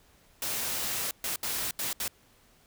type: noise bursts at uneven times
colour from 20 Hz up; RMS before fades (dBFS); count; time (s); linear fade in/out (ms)
white; -32; 5; 0.42-1.11 / 1.24-1.36 / 1.43-1.71 / 1.79-1.93 / 2-2.08; 2
effects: pink hiss -62 dBFS RMS until 2.66 s